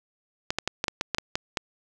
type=clicks; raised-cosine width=0.2 ms; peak=-8 dBFS; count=10; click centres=0.505 / 0.586 / 0.676 / 0.841 / 0.882 / 1.011 / 1.147 / 1.184 / 1.355 / 1.572 s; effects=none